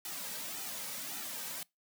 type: noise with flanger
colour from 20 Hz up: white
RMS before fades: -41 dBFS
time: 0.05-1.63 s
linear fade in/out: 2 ms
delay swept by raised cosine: 1.8 to 2.9 ms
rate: 1.8 Hz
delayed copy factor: -0.7
effects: noise-tail reverb RT60 0.2 s tail -24 dB re dry + high-pass 150 Hz 12 dB/octave